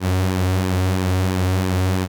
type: tone with flanger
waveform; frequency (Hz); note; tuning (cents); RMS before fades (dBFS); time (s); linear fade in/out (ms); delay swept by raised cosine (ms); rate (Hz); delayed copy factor
sawtooth; 92.9; F#2; +7; -19; 0-2.08; 50; 1.4 to 6.1; 3; -0.5
effects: none